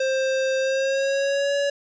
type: tone with pitch glide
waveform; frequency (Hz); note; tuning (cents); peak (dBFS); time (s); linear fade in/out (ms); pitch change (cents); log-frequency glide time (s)
square; 528 to 565.9; C5 to C#5; +16 to +36; -21; 0-1.7; 5; +120; 0.59-1.55
effects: resampled to 16000 Hz + 9-bit